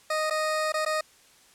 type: tone with dropouts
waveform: 20% pulse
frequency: 621 Hz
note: D#5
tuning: 3 cents flat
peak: -20 dBFS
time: 0.1-1.01 s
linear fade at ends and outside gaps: 5 ms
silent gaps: 0.3-0.307 / 0.722-0.74 / 0.851-0.861 s
effects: white hiss -57 dBFS RMS until 1.54 s + low-pass 10000 Hz 12 dB/octave